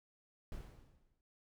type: noise with exponential decay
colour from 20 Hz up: brown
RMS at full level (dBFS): -43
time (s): 0.52-1.21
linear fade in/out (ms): 1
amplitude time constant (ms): 150
effects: none